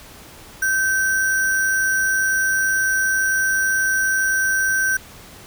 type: tone with sample-and-hold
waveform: sine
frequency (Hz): 1549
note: G6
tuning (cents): -21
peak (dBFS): -16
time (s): 0.62-4.97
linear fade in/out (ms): 5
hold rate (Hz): 7350
effects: pink hiss -42 dBFS RMS until 5.46 s